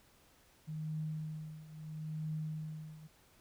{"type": "tone with tremolo", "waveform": "sine", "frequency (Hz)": 155.56, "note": "D#3", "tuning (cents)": 0, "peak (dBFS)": -35, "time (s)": [0.67, 3.08], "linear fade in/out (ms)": 20, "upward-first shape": "triangle", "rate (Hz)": 0.75, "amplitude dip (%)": 85, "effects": ["pink hiss -66 dBFS RMS until 3.4 s"]}